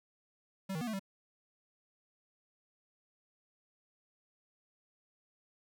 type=tone with pitch steps; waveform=square; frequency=192.8 / 158.5 / 243.3 / 219.4 / 194.1 Hz; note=G3 / D#3 / B3 / A3 / G3; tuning=-28 / +32 / -26 / -5 / -17 cents; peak=-36 dBFS; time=0.69-0.995 s; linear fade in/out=10 ms; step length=61 ms; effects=12-bit